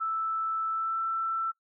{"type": "tone with pitch glide", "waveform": "sine", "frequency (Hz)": [1318.5, 1333.8], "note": ["E6", "E6"], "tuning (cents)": [0, 20], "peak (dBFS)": -27, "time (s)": [0, 1.52], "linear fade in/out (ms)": 20, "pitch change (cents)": 20, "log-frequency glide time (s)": [0.7, 1], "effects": ["noise-tail reverb RT60 0.1 s tail -18 dB re dry"]}